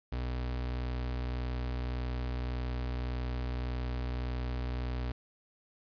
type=tone; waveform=35% pulse; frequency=61.74 Hz; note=B1; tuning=in tune; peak=-31 dBFS; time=0.12-5.12 s; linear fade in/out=5 ms; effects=resampled to 11025 Hz + 10-bit